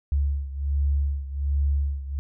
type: beating tone pair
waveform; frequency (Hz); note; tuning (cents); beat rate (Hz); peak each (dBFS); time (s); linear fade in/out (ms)
sine; 70.2 / 71.5; C#2 / D2; +22 / -46; 1.3; -23 / -27; 0.12-2.19; 0
effects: none